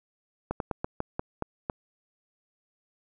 slowing click train, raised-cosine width 1 ms, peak -15 dBFS, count 8, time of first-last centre 0.51-1.698 s, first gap 92 ms, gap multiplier 1.2, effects none

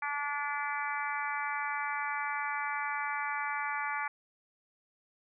harmonic tone, 289.2 Hz, D4, 27 cents flat, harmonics 3 / 4 / 5 / 6 / 7 / 8, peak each -37 / -38 / -39 / -40 / -40 / -41 dBFS, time 0.02-4.08 s, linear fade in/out 5 ms, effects none

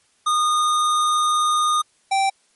square tone pair in turn, 1226 / 779.7 Hz, D#6 / G5, -26 / -10 cents, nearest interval minor sixth, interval 784 cents, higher first, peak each -17 dBFS, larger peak neither, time 0.26-1.82 / 2.11-2.3 s, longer first, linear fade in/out 10 ms, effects white hiss -61 dBFS RMS until 2.55 s + MP3 48 kbps

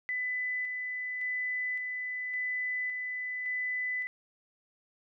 sine tone with tremolo, 2000 Hz, B6, 21 cents sharp, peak -30 dBFS, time 0.09-4.07 s, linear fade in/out 0 ms, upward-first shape square, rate 0.89 Hz, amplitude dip 30%, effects none

